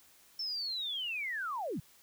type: linear sweep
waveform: sine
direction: down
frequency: 5380 to 110 Hz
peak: -34 dBFS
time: 0.39-1.8 s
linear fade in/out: 5 ms
effects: white hiss -62 dBFS RMS until 2.02 s